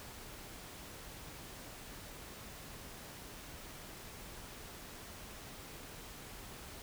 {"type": "silence", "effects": ["pink hiss -50 dBFS RMS until 6.82 s"]}